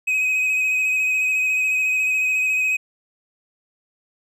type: tone with vibrato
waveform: triangle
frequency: 2527 Hz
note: D#7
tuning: 26 cents sharp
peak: -16 dBFS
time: 0.07-2.77 s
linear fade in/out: 10 ms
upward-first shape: square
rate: 14 Hz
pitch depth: 15 cents each way
effects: none